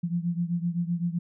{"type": "beating tone pair", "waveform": "sine", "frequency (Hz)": [170.1, 177.9], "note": ["F3", "F3"], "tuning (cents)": [-45, 32], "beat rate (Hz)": 7.8, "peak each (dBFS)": [-27, -30], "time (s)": [0.03, 1.19], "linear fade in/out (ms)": 10, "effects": []}